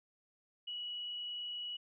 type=tone with frequency modulation; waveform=sine; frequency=2928 Hz; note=F#7; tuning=19 cents flat; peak=-39 dBFS; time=0.67-1.77 s; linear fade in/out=10 ms; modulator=29.3 Hz; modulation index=0.56; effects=none